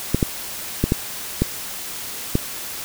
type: clicks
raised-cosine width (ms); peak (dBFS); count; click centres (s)
3; -3; 6; 0.146 / 0.228 / 0.84 / 0.921 / 1.42 / 2.354
effects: white hiss -31 dBFS RMS until 2.84 s